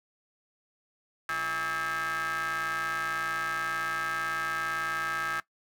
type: ring-modulated tone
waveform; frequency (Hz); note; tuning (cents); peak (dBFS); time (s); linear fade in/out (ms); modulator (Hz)
35% pulse; 157.8; D#3; +25; -25; 1.29-5.4; 2; 1450
effects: noise-tail reverb RT60 0.1 s tail -18 dB re dry